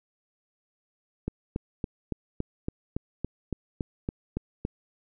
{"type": "click train", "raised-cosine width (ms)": 3, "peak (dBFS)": -16, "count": 13, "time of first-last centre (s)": [1.28, 4.651], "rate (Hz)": 3.56, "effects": []}